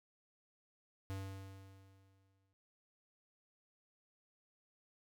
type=tone with exponential decay; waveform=square; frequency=96.8 Hz; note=G2; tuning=21 cents flat; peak=-40 dBFS; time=1.1-2.53 s; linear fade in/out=0 ms; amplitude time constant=310 ms; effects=none